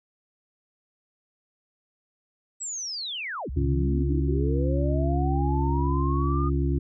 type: linear two-way sweep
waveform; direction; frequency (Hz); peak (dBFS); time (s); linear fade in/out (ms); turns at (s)
sine; down then up; 7902 to 55 to 1234; -30; 2.6-6.5; 20; 3.5
type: harmonic tone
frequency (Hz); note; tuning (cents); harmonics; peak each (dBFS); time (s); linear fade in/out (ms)
69.3; C#2; 0; 1 / 2 / 4 / 5; -24 / -27 / -30 / -31; 3.56-6.79; 10
effects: none